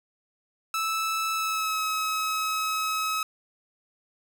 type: tone with pitch glide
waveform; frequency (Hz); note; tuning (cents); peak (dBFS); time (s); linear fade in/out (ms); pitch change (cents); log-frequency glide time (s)
sawtooth; 1311 to 1281.8; E6 to E6; -10 to -49; -22; 0.74-3.23; 2; -39; 1.34-1.82
effects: none